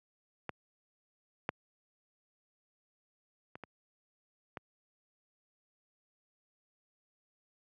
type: clicks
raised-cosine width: 0.5 ms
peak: -21 / -16 / -30 / -29 / -25 dBFS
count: 5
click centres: 0.493 / 1.491 / 3.555 / 3.637 / 4.572 s
effects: high-pass 100 Hz 12 dB/octave